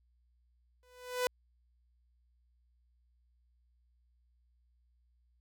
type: tone with exponential growth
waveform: sawtooth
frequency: 498.2 Hz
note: B4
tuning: 15 cents sharp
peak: -23 dBFS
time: 0.83-1.27 s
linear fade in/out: 1 ms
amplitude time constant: 95 ms
effects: added 60 Hz sine -68 dBFS peak until 5.4 s